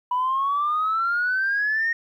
sine exponential sweep, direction up, 980 to 1864.7 Hz, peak -19 dBFS, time 0.11-1.93 s, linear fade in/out 5 ms, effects tanh soft clip ceiling -16 dBFS + 10-bit

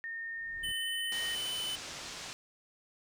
sine tone with pitch glide, 1830 to 1859.8 Hz, A#6 to A#6, -32 to -5 cents, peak -37 dBFS, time 0.04-1.35 s, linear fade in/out 0 ms, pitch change +27 cents, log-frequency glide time 0.68-1.18 s
brown noise with exponential growth, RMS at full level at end -47 dBFS, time 0.07-0.72 s, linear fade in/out 5 ms, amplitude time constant 140 ms
square tone with vibrato, 3025 Hz, F#7, 38 cents sharp, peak -35 dBFS, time 0.63-1.76 s, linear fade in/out 10 ms, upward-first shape sine, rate 17 Hz, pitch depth 9 cents each way
white low-pass noise, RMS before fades -44 dBFS, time 1.12-2.33 s, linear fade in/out 0 ms, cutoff 6800 Hz, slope 24 dB/octave
effects none

